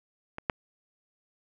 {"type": "clicks", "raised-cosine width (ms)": 0.5, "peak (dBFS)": [-21, -10], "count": 2, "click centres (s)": [0.384, 0.498], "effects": []}